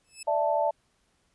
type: tone with exponential growth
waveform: 5% pulse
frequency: 2610 Hz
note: E7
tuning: 18 cents flat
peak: -25 dBFS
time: 0.04-0.23 s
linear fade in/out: 5 ms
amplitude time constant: 41 ms
type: chord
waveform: sine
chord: D suspended second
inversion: none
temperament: just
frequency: 587.3 / 660.7 / 881 Hz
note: D5 / E5 / A5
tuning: 0 / +4 / +2 cents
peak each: -27 dBFS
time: 0.27-0.71 s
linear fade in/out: 10 ms
effects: pink hiss -70 dBFS RMS until 1.34 s + resampled to 24000 Hz